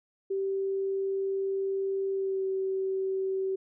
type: tone with pitch glide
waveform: sine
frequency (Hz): 388.7 to 382.7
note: G4 to G4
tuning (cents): -15 to -42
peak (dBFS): -27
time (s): 0.3-3.56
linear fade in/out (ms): 10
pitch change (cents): -27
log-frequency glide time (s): 2.12-2.45
effects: none